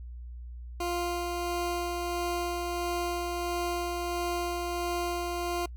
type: tone with tremolo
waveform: 20% pulse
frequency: 349.2 Hz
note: F4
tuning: in tune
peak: -24 dBFS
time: 0.8-5.66 s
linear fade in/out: 5 ms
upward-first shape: sine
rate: 1.5 Hz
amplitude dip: 25%
effects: noise-tail reverb RT60 0.1 s tail -25 dB re dry + added 60 Hz sine -39 dBFS peak until 5.76 s